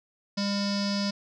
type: tone with low-pass filter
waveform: square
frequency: 200.9 Hz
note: G3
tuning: 43 cents sharp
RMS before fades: -28 dBFS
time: 0.37-1.11 s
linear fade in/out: 10 ms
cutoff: 5000 Hz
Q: 9.7
effects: none